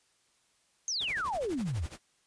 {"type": "exponential sweep", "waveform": "sine", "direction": "down", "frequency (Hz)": [6570, 69.3], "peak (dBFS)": -30, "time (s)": [0.88, 1.86], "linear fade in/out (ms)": 0}
{"type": "noise with tremolo", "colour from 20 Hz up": "pink", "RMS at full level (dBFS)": -44, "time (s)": [1, 1.99], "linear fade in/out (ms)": 20, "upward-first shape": "sine", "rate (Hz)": 12, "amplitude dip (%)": 85}
{"effects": ["white hiss -70 dBFS RMS until 2.26 s", "resampled to 22050 Hz"]}